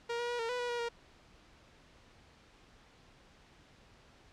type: tone with pitch steps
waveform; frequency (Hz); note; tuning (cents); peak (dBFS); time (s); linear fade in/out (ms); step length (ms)
sawtooth; 470.2 / 478.9 / 482.5 / 457.6 / 494.3 / 486.2 / 478.8 / 469.7; A#4 / A#4 / B4 / A#4 / B4 / B4 / A#4 / A#4; +15 / +47 / -40 / -32 / +1 / -27 / +46 / +13; -30; 0.09-0.89; 10; 100
effects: pink hiss -61 dBFS RMS until 4.32 s + low-pass 5000 Hz 12 dB/octave